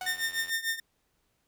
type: tone with exponential decay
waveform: sawtooth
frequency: 740 Hz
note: F#5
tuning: in tune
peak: -29 dBFS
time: 0.01-0.33 s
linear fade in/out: 2 ms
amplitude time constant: 69 ms
type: click train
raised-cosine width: 0.2 ms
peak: -30 dBFS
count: 42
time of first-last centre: 0.02-0.495 s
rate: 86.4 Hz
type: tone with tremolo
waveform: sawtooth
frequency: 1816 Hz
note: A#6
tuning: 46 cents flat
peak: -22 dBFS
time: 0.06-0.8 s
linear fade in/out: 5 ms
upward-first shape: triangle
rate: 6.7 Hz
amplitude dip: 90%
effects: pink hiss -74 dBFS RMS until 1.47 s